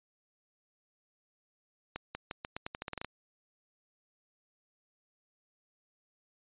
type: accelerating click train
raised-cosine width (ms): 0.3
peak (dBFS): -21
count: 13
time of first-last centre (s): 1.96-3.046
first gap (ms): 190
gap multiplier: 0.85
effects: resampled to 8000 Hz